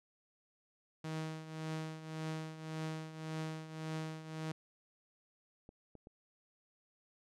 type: tone with tremolo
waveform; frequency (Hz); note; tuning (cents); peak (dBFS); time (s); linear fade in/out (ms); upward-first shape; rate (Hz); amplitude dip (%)
sawtooth; 158.2; D#3; +29; -33; 1.04-4.52; 5; triangle; 1.8; 75
type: clicks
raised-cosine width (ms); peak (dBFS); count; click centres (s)
2; -40; 3; 5.691 / 5.953 / 6.071
effects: low-pass 8000 Hz 12 dB/octave